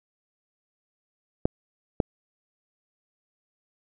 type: clicks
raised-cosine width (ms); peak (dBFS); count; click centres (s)
2; -7; 2; 1.455 / 2.002
effects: none